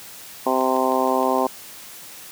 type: harmonic tone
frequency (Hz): 130.2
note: C3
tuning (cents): -8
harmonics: 2 / 3 / 4 / 5 / 6 / 7 / 8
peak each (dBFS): -25 / -25 / -25 / -25 / -25 / -25 / -25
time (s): 0.46-1.47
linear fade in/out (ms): 5
type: click train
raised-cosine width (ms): 0.2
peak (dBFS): -22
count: 6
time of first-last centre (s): 0.61-1.385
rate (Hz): 6.45
effects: white hiss -40 dBFS RMS until 2.31 s + high-pass 80 Hz 12 dB/octave